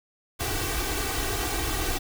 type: noise with comb filter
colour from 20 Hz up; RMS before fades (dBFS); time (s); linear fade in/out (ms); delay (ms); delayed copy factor
pink; -28; 0.39-1.99; 20; 2.6; +1
effects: none